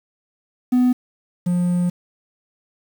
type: tone pair in turn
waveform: triangle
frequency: 249.7 / 177.01 Hz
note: B3 / F3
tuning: +19 / +24 cents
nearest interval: tritone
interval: 595 cents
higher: first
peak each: -10 / -14 dBFS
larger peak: first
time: 0.72-0.93 / 1.46-1.9 s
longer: second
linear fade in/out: 10 ms
effects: tanh soft clip ceiling -6 dBFS + 7-bit